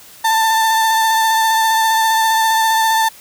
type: tone with vibrato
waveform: 35% pulse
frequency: 890 Hz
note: A5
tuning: 20 cents sharp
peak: -10 dBFS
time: 0.24-3.09 s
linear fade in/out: 10 ms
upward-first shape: sine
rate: 15 Hz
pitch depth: 16 cents each way
effects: white hiss -41 dBFS RMS until 3.2 s